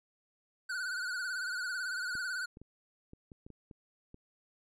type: tone with vibrato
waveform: square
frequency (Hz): 1480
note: F#6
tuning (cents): 0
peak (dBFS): -35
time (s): 0.69-2.46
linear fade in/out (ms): 10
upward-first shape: sine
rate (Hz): 18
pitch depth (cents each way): 73
type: clicks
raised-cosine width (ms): 3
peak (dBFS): -37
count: 9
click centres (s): 2.153 / 2.571 / 2.616 / 3.134 / 3.318 / 3.465 / 3.503 / 3.712 / 4.144
effects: low-pass 9000 Hz 12 dB/octave